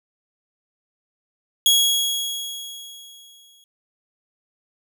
sawtooth tone with exponential decay, 3322 Hz, G#7, in tune, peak -9 dBFS, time 1.66-3.64 s, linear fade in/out 1 ms, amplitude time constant 430 ms, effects none

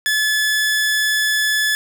sawtooth tone, 1722 Hz, A6, 38 cents flat, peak -12 dBFS, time 0.06-1.75 s, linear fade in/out 0 ms, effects none

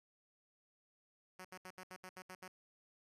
5% pulse tone bursts, 185 Hz, F#3, in tune, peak -38 dBFS, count 9, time 1.39-2.48 s, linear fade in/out 5 ms, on 58 ms, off 71 ms, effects resampled to 32000 Hz

